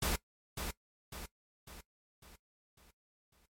pink noise with echo, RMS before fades -33 dBFS, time 0.02-0.16 s, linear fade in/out 5 ms, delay 550 ms, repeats 6, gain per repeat -6 dB, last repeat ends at 3.46 s, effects noise-tail reverb RT60 0.1 s tail -18 dB re dry + MP3 64 kbps

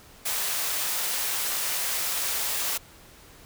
white high-pass noise, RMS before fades -28 dBFS, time 0.25-2.78 s, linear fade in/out 10 ms, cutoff 520 Hz, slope 12 dB/octave, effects pink hiss -51 dBFS RMS until 3.45 s

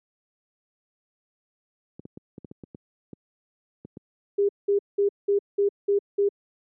clicks, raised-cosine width 3 ms, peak -25 dBFS, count 11, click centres 1.995 / 2.054 / 2.174 / 2.381 / 2.447 / 2.514 / 2.637 / 2.748 / 3.132 / 3.85 / 3.971 s
sine tone bursts, 403 Hz, G4, 48 cents sharp, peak -18 dBFS, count 7, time 4.38-6.29 s, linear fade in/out 10 ms, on 110 ms, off 190 ms
effects high-pass 150 Hz 12 dB/octave

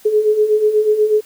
sine beating tone pair, 420 / 428.2 Hz, G#4 / A4, +19 / -47 cents, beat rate 8.2 Hz, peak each -18 / -12 dBFS, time 0.05-1.21 s, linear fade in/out 10 ms, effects white hiss -46 dBFS RMS until 1.25 s

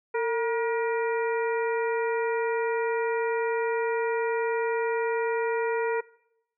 harmonic tone with a mistuned harmonic, 476.1 Hz, A#4, 37 cents sharp, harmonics 1 / 2 / 3 / 4 / 5, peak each -25 / -31 / -35 / -37 / -39 dBFS, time 0.14-6.01 s, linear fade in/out 10 ms, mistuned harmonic 1, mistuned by -79 cents, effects noise-tail reverb RT60 0.8 s tail -22 dB re dry

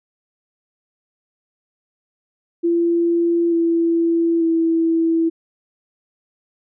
sine tone with pitch steps, 340 / 334.4 / 328.8 Hz, F4 / E4 / E4, -46 / +25 / -4 cents, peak -14 dBFS, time 2.63-5.3 s, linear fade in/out 20 ms, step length 890 ms, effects none

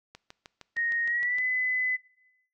click train, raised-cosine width 0.2 ms, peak -27 dBFS, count 9, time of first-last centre 0.15-1.385 s, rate 6.48 Hz
sine tone with pitch glide, 1866 to 2012 Hz, A#6 to B6, +1 to +32 cents, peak -25 dBFS, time 0.76-1.97 s, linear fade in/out 20 ms, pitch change +131 cents, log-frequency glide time 1.05-1.42 s
effects noise-tail reverb RT60 0.9 s tail -21 dB re dry

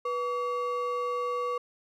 triangle ring-modulated tone, 815 Hz, G#5, 33 cents flat, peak -23 dBFS, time 0.05-1.58 s, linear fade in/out 5 ms, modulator 325 Hz, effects none

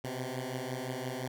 10% pulse beating tone pair, 125.6 / 131.4 Hz, B2 / C3, +30 / +8 cents, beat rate 5.8 Hz, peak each -30 dBFS, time 0.04-1.28 s, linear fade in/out 5 ms, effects none

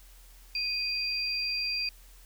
sine tone pair together, 2480 / 4733 Hz, D#7 / D8, -6 / +13 cents, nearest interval major seventh, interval 1119 cents, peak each -33 / -30 dBFS, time 0.55-1.89 s, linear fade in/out 2 ms, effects added 42 Hz sine -51 dBFS peak until 2.25 s + white hiss -58 dBFS RMS until 2.25 s

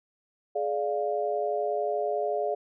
sine chord, D diminished, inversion second, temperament equal with one note detuned, 420.9 / 587.3 / 698.5 Hz, Ab4 / D5 / F5, +23 / 0 / 0 cents, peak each -30 dBFS, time 0.55-2.55 s, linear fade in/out 10 ms, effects none

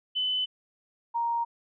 sine tone pair in turn, 3018 / 934.8 Hz, F#7 / A#5, +34 / +5 cents, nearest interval octave + minor sixth, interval 2029 cents, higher first, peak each -25 dBFS, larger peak neither, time 0.15-0.46 / 1.14-1.45 s, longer neither, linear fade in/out 20 ms, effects none

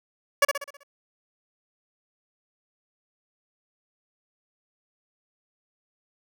15% pulse tone with echo, 566 Hz, C#5, 36 cents sharp, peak -9 dBFS, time 0.42-0.45 s, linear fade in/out 5 ms, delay 64 ms, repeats 6, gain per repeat -6 dB, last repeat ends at 0.834 s, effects none

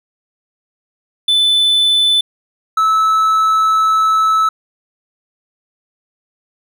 triangle tone pair in turn, 3508 / 1303.8 Hz, A7 / E6, -6 / -19 cents, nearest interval octave + perfect fourth, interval 1713 cents, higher first, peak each -8 dBFS, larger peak neither, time 1.28-2.21 / 2.77-4.49 s, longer second, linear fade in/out 5 ms, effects none

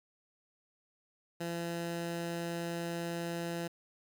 15% pulse tone, 169.9 Hz, F3, 47 cents flat, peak -29 dBFS, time 1.4-3.68 s, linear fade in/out 10 ms, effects 10-bit

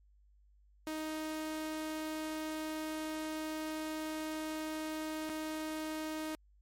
sawtooth tone with dropouts, 312.2 Hz, D#4, 6 cents sharp, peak -33 dBFS, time 0.87-6.35 s, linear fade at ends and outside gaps 0 ms, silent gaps 5.292-5.298 s, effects added 50 Hz sine -62 dBFS peak until 6.61 s + MP3 64 kbps

